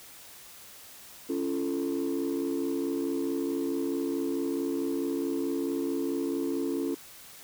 sine chord, Db augmented, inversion none, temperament equal with one note detuned, 277.2 / 341.8 / 440 Hz, Db4 / F4 / A4, 0 / -37 / 0 cents, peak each -29 / -30 / -33 dBFS, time 1.29-6.95 s, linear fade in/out 10 ms, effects tanh soft clip ceiling -23 dBFS + white hiss -49 dBFS RMS until 7.43 s

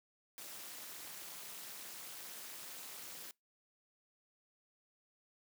white noise with amplitude modulation, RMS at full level -45 dBFS, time 0.38-3.31 s, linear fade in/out 0 ms, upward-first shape sine, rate 228 Hz, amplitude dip 90%, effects noise-tail reverb RT60 0.2 s tail -25 dB re dry + high-pass 150 Hz 12 dB/octave

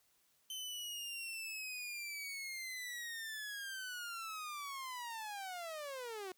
sawtooth linear sweep, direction down, 3075 to 359.9 Hz, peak -39 dBFS, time 0.5-6.32 s, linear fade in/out 2 ms, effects white hiss -74 dBFS RMS until 6.37 s

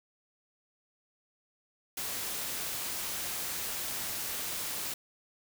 white noise, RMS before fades -36 dBFS, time 1.97-4.94 s, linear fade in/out 5 ms, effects none

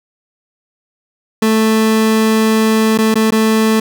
30% pulse tone with dropouts, 220 Hz, A3, in tune, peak -7 dBFS, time 1.42-3.8 s, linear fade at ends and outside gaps 5 ms, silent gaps 2.977-2.985 / 3.143-3.155 / 3.307-3.321 s, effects none

